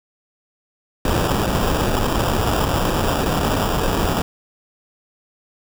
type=noise with sample-and-hold; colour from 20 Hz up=pink; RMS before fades=-19 dBFS; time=1.05-4.22 s; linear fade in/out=2 ms; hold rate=2100 Hz; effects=none